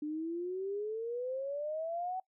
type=exponential sweep; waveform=sine; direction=up; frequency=295.6 to 758 Hz; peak=-34 dBFS; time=0.02-2.2 s; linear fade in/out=5 ms; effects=noise-tail reverb RT60 0.1 s tail -21 dB re dry